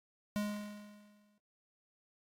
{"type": "tone with exponential decay", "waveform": "square", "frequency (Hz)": 207.7, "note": "G#3", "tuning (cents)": 0, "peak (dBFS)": -32, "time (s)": [0.36, 1.38], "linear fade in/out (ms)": 0, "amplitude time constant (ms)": 220, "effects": ["AAC 64 kbps"]}